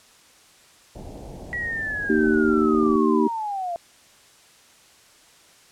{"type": "low-pass noise", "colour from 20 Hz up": "pink", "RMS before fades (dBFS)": -38, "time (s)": [0.95, 2.97], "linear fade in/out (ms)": 10, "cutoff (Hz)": 830, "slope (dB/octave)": 48}
{"type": "linear sweep", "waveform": "sine", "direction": "down", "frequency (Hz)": [1943, 670], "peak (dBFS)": -25, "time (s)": [1.53, 3.76], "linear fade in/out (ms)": 0}
{"type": "harmonic tone", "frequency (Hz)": 77.4, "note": "D#2", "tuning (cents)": -9, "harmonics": [3, 4, 5], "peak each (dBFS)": [-21, -21, -21], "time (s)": [2.09, 3.28], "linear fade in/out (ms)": 10}
{"effects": ["white hiss -53 dBFS RMS until 5.71 s", "low-pass 9000 Hz 12 dB/octave"]}